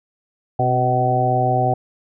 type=harmonic tone with a mistuned harmonic; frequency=125.9 Hz; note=B2; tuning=34 cents sharp; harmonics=1 / 2 / 3 / 4 / 5 / 6; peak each=-20 / -28 / -26 / -27 / -23 / -18 dBFS; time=0.59-1.74 s; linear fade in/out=5 ms; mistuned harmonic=2; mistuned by=+56 cents; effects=none